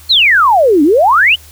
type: exponential two-way sweep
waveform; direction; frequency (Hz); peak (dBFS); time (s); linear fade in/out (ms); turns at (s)
sine; down then up; 4390 to 277.2 to 3138; -5; 0.09-1.36; 20; 0.83
effects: added 77 Hz sine -38 dBFS peak until 1.51 s + white hiss -40 dBFS RMS until 1.51 s